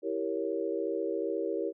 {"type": "chord", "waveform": "sine", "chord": "E diminished seventh", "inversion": "none", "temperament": "equal", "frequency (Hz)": [329.6, 392, 466.2, 554.4], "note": ["E4", "G4", "Bb4", "Db5"], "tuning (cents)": [0, 0, 0, 0], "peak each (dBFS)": [-35, -34, -34, -37], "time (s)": [0.02, 1.73], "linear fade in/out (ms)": 50, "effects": []}